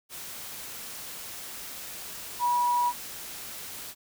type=tone in noise; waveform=sine; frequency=970 Hz; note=B5; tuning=31 cents flat; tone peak=-22 dBFS; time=2.39-2.93 s; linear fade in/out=50 ms; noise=white; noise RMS=-40 dBFS; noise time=0.09-3.95 s; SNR=+15 dB; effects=none